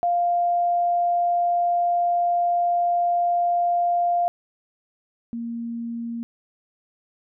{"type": "tone pair in turn", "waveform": "sine", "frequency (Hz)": [698.5, 233.1], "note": ["F5", "A#3"], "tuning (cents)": [0, 0], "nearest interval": "octave + perfect fifth", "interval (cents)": 1900, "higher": "first", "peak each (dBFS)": [-18, -27], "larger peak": "first", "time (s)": [[0.03, 4.28], [5.33, 6.23]], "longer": "first", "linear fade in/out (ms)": 0, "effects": []}